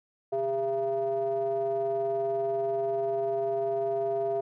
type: ring-modulated tone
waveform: triangle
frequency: 137.3 Hz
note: C#3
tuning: 16 cents flat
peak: -21 dBFS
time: 0.32-4.41 s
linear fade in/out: 10 ms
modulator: 539 Hz
effects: none